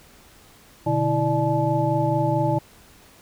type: tone cluster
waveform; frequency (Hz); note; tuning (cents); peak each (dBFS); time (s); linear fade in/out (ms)
sine; 123.1 / 147.6 / 327.1 / 592 / 863; B2 / D3 / E4 / D5 / A5; -5 / +9 / -13 / +14 / -34; -25; 0.86-2.59; 10
effects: pink hiss -51 dBFS RMS until 3.21 s